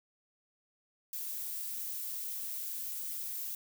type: noise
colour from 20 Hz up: violet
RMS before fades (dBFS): -39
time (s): 1.13-3.55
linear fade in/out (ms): 2
effects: none